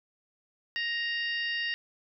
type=harmonic tone with a mistuned harmonic; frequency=935 Hz; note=A#5; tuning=5 cents sharp; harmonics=2 / 3 / 4 / 5 / 6; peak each=-31 / -34 / -42 / -41 / -46 dBFS; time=0.76-1.74 s; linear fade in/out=0 ms; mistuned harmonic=6; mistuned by=-81 cents; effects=none